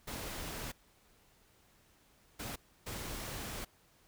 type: noise bursts at uneven times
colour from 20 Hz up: pink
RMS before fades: -42 dBFS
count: 3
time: 0.07-0.72 / 2.39-2.56 / 2.86-3.65 s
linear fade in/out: 10 ms
effects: pink hiss -67 dBFS RMS until 4.07 s